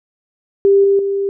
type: tone with level steps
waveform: sine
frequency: 396.1 Hz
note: G4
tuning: 18 cents sharp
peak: -7 / -9 / -15 dBFS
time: 0.65-1.29 s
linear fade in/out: 0 ms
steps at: 0.84 / 0.99 s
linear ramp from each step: 2 ms
effects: none